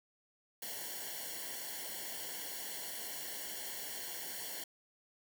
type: noise with comb filter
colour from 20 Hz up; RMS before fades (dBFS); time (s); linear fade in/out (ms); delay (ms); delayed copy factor
white; -43; 0.62-4.64; 5; 0.8; -0.95
effects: none